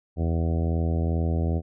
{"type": "harmonic tone", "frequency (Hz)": 82.41, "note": "E2", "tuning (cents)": 0, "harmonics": [1, 2, 3, 4, 5, 6, 7, 8, 9], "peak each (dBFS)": [-23, -29, -33, -35, -37, -39, -40, -41, -42], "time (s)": [0.16, 1.62], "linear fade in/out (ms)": 50, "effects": []}